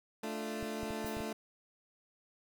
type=chord; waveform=20% pulse; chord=D minor; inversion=second; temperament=equal; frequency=220 / 293.7 / 349.2 Hz; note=A3 / D4 / F4; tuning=0 / 0 / 0 cents; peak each=-34 / -39 / -40 dBFS; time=0.23-1.33 s; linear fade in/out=5 ms
type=clicks; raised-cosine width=5 ms; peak=-32 dBFS; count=6; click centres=0.628 / 0.832 / 0.906 / 1.046 / 1.169 / 1.205 s
type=noise with exponential decay; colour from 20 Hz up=violet; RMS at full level=-45 dBFS; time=1.06-1.33 s; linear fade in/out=2 ms; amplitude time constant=58 ms
effects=none